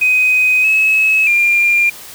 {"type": "tone with pitch steps", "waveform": "sine", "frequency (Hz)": [2510, 2577, 2396], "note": ["D#7", "E7", "D7"], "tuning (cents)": [15, -40, 34], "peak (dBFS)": -8, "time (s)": [0.01, 1.9], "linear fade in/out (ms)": 10, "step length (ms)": 630, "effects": ["tanh soft clip ceiling -4 dBFS", "white hiss -34 dBFS RMS until 2.14 s"]}